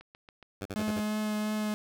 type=click train; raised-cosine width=0.3 ms; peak=-34 dBFS; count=4; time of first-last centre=0.01-0.427 s; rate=7.19 Hz
type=tone bursts; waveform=10% pulse; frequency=98 Hz; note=G2; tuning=in tune; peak=-26 dBFS; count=5; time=0.61-1.002 s; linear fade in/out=5 ms; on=44 ms; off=43 ms
type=tone with vibrato; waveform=45% pulse; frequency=212.9 Hz; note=G#3; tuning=43 cents sharp; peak=-29 dBFS; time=0.76-1.74 s; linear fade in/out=0 ms; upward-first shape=triangle; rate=2.9 Hz; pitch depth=12 cents each way
effects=none